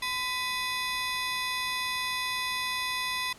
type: ring-modulated tone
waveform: 20% pulse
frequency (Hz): 1500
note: F#6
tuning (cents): +23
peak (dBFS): -21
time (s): 0.02-3.33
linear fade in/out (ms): 5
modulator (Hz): 484
effects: pink hiss -52 dBFS RMS until 3.38 s + low-pass 11000 Hz 12 dB/octave